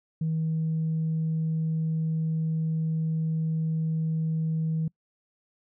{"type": "tone", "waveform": "sine", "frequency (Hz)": 160, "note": "D#3", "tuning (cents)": 49, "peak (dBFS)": -23, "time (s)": [0.21, 4.88], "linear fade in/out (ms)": 5, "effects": ["noise-tail reverb RT60 0.1 s tail -26 dB re dry", "tanh soft clip ceiling -21 dBFS"]}